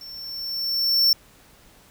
square tone with level ramp, 5420 Hz, E8, 47 cents sharp, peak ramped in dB -38 to -14 dBFS, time 0.01-1.13 s, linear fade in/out 2 ms, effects pink hiss -53 dBFS RMS until 1.9 s

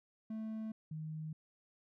triangle / sine tone pair in turn, 219.5 / 156.29 Hz, A3 / D#3, -4 / +8 cents, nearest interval tritone, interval 588 cents, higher first, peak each -37 / -40 dBFS, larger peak first, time 0.3-0.72 / 0.91-1.33 s, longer neither, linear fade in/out 5 ms, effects none

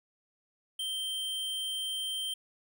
square tone, 3136 Hz, G7, in tune, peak -33 dBFS, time 0.79-2.34 s, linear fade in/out 5 ms, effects none

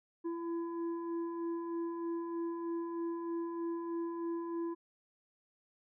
sine tone with frequency modulation, 337.1 Hz, E4, 39 cents sharp, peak -35 dBFS, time 0.24-4.75 s, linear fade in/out 20 ms, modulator 671 Hz, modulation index 0.55, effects none

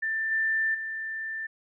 sine tone with level steps, 1779 Hz, A6, 19 cents sharp, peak -26 / -23 / -31 dBFS, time 0.02-1.47 s, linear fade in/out 10 ms, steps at 0.31 / 0.74 s, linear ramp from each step 10 ms, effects none

